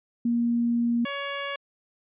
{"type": "tone pair in turn", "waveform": ["sine", "10% pulse"], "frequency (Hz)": [236.1, 561.5], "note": ["A#3", "C#5"], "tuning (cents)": [22, 22], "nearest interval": "octave + minor third", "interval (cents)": 1500, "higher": "second", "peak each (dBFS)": -21, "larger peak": "neither", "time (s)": [[0.25, 1.05], [1.05, 1.56]], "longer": "first", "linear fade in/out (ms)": 5, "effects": ["resampled to 8000 Hz"]}